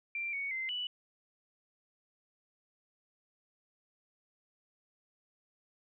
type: tone with pitch steps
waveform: sine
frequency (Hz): 2361 / 2228 / 2074 / 2961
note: D7 / C#7 / C7 / F#7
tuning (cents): +9 / +8 / -16 / +1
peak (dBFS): -34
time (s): 0.15-0.87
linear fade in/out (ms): 2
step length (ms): 180
effects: none